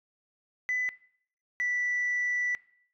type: tone pair in turn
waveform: sine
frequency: 2000 / 1967.9 Hz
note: B6 / B6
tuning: +21 / -7 cents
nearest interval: unison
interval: 28 cents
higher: first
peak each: -25 dBFS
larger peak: neither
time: 0.69-0.89 / 1.6-2.55 s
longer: second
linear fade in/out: 0 ms
effects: noise-tail reverb RT60 0.6 s tail -20 dB re dry + tanh soft clip ceiling -23 dBFS